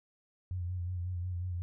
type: tone with vibrato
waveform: sine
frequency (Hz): 89.4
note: F2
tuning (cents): +41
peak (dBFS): -33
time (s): 0.51-1.62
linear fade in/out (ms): 0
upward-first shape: sine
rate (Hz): 5.5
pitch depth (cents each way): 47
effects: none

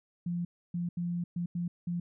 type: tone bursts at uneven times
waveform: sine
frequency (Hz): 173.7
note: F3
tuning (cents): -9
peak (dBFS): -30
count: 6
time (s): 0.26-0.45 / 0.74-0.89 / 0.97-1.24 / 1.36-1.46 / 1.55-1.68 / 1.87-2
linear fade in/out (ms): 5
effects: none

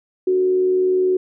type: tone with frequency modulation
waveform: sine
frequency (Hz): 370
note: F#4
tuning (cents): 0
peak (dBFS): -14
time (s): 0.27-1.17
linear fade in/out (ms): 5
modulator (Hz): 79.3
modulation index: 0.23
effects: none

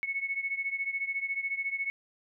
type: beating tone pair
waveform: sine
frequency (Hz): 2200 / 2214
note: C#7 / C#7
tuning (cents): -14 / -3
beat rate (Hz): 14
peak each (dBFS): -32 / -35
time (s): 0.03-1.9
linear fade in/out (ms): 0
effects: none

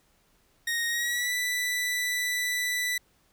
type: tone with pitch glide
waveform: sawtooth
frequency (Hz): 1866 to 1977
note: A#6 to B6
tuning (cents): +1 to +1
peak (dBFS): -23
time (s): 0.67-2.98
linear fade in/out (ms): 5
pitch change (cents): +100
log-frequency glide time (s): 0.88-1.33
effects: pink hiss -66 dBFS RMS until 3.32 s

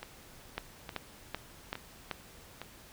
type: two click trains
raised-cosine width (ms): 0.3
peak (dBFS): -18 / -24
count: 5 / 4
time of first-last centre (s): 0.58-2.113 / 0.03-2.616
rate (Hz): 2.61 / 1.16
effects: pink hiss -54 dBFS RMS until 2.92 s

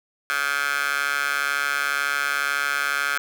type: tone with high-pass filter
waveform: 15% pulse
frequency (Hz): 142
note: C#3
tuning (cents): +42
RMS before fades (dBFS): -24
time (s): 0.3-3.18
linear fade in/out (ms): 0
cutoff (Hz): 1500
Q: 3.4
effects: none

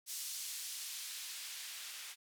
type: noise with band-pass filter sweep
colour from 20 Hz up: blue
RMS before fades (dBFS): -45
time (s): 0.06-2.16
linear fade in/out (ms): 50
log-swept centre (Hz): 5500 to 2100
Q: 0.75
effects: none

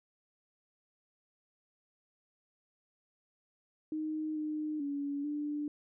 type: tone with pitch steps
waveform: sine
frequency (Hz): 310.2 / 305.5 / 284 / 295.1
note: D#4 / D#4 / C#4 / D4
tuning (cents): -5 / -32 / +42 / +8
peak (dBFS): -33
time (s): 3.92-5.68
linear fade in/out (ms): 2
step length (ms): 440
effects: none

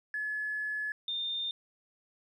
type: tone pair in turn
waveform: triangle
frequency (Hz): 1709 / 3621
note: G#6 / A7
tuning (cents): +49 / +49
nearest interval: octave + minor second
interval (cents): 1300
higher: second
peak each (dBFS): -28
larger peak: neither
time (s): 0.14-0.92 / 1.08-1.51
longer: first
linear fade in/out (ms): 2
effects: tanh soft clip ceiling -30 dBFS + resampled to 32000 Hz

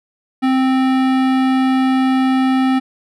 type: tone with hard clipping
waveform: sine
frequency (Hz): 261.6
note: C4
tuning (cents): 0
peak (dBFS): -14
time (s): 0.42-2.8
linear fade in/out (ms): 20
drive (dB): 18
effects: none

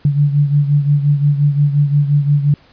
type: beating tone pair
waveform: sine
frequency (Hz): 143.7 / 149.4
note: D3 / D3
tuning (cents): -37 / +30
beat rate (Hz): 5.7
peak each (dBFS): -11 / -17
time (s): 0.05-2.54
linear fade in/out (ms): 2
effects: pink hiss -49 dBFS RMS until 2.72 s + resampled to 11025 Hz

